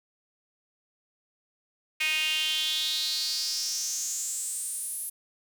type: tone with high-pass filter sweep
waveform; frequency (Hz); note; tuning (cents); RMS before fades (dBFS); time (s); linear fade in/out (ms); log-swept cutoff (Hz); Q
sawtooth; 311.1; D#4; 0; -30; 2-5.1; 10; 2400 to 11000; 5.6
effects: none